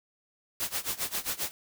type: noise with tremolo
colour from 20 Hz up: white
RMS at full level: -30 dBFS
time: 0.6-1.51 s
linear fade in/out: 0 ms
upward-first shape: sine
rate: 7.5 Hz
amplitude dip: 90%
effects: none